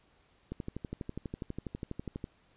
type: click train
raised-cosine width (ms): 3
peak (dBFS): -24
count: 22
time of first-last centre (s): 0.52-2.241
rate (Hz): 12.2
effects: pink hiss -67 dBFS RMS until 2.56 s + resampled to 8000 Hz